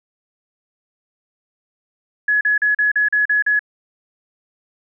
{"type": "tone bursts", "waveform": "sine", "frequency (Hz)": 1691, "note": "G#6", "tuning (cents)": 31, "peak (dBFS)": -13, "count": 8, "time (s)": [2.28, 3.593], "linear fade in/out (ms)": 5, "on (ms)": 130, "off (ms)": 39, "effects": []}